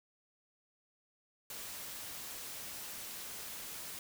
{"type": "noise", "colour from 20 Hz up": "white", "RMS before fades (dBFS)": -45, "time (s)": [1.5, 3.99], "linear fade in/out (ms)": 2, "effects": []}